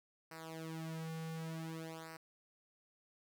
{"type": "tone with flanger", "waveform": "sawtooth", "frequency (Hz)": 161.7, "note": "E3", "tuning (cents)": -33, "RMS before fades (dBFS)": -45, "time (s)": [0.31, 2.17], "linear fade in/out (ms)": 5, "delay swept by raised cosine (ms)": [0.29, 3.19], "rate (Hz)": 0.55, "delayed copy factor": -0.9, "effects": []}